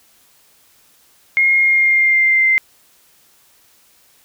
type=tone with pitch glide; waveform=sine; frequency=2143 to 2082 Hz; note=C7 to C7; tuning=+41 to -9 cents; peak=-10 dBFS; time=1.37-2.58 s; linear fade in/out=0 ms; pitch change=-50 cents; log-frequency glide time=1.55-2.47 s; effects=white hiss -53 dBFS RMS until 4.24 s